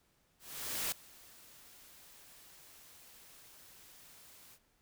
white noise with ADSR envelope, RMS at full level -35 dBFS, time 0.39-4.59 s, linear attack 530 ms, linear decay 3 ms, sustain -23 dB, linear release 57 ms, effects pink hiss -73 dBFS RMS until 4.81 s

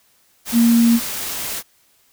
sine tone in noise, 233.1 Hz, A#3, in tune, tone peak -10 dBFS, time 0.52-1 s, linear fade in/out 50 ms, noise white, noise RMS -26 dBFS, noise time 0.45-1.63 s, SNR +13 dB, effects white hiss -58 dBFS RMS until 2.12 s

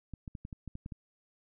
clicks, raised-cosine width 5 ms, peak -29 dBFS, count 9, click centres 0.137 / 0.278 / 0.352 / 0.451 / 0.528 / 0.677 / 0.754 / 0.861 / 0.922 s, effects none

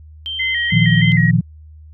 sine tone, 3136 Hz, G7, in tune, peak -22 dBFS, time 0.26-1.12 s, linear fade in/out 0 ms
sine tone with vibrato, 1975.5 Hz, B6, in tune, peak -17 dBFS, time 0.39-1.31 s, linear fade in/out 10 ms, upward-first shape square, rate 3.2 Hz, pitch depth 70 cents each way
sine chord, Bb suspended fourth, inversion none, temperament equal, 116.54 / 155.56 / 174.61 Hz, Bb2 / Eb3 / F3, 0 / 0 / 0 cents, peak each -15 dBFS, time 0.72-1.41 s, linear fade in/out 10 ms
effects added 77 Hz sine -37 dBFS peak until 1.93 s

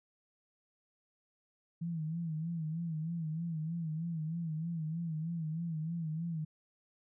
sine tone with vibrato, 162.5 Hz, E3, 24 cents flat, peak -34 dBFS, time 1.81-6.45 s, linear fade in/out 10 ms, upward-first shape sine, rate 3.2 Hz, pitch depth 87 cents each way, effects none

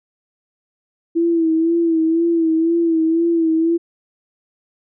sine tone with vibrato, 329.6 Hz, E4, in tune, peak -13 dBFS, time 1.15-3.78 s, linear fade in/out 20 ms, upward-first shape sine, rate 2 Hz, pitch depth 49 cents each way, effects none

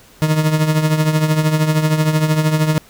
40% pulse tone with tremolo, 155.3 Hz, D#3, 3 cents flat, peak -9 dBFS, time 0.22-2.78 s, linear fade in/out 0 ms, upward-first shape triangle, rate 13 Hz, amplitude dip 70%, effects pink hiss -46 dBFS RMS until 2.89 s

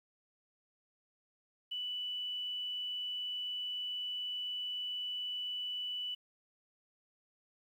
sine tone, 2971 Hz, F#7, 6 cents sharp, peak -36 dBFS, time 1.71-6.15 s, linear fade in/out 10 ms, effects 11-bit

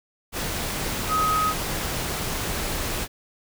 sine tone in noise, 1263 Hz, D#6, 26 cents sharp, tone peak -20 dBFS, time 1.08-1.54 s, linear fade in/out 50 ms, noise pink, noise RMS -28 dBFS, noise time 0.32-3.08 s, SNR +5 dB, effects none

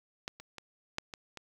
clicks, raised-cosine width 0.2 ms, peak -19 / -30 / -26 / -15 / -24 / -26 dBFS, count 6, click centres 0.279 / 0.4 / 0.583 / 0.984 / 1.138 / 1.373 s, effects 8-bit

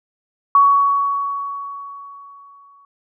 sine tone with exponential decay, 1122 Hz, C#6, 21 cents sharp, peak -7 dBFS, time 0.55-2.85 s, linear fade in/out 2 ms, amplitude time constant 500 ms, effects none

